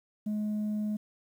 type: tone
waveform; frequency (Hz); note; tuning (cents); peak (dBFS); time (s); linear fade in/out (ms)
sine; 211.3; G#3; +30; -26; 0.26-0.97; 10
effects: tanh soft clip ceiling -28 dBFS + 10-bit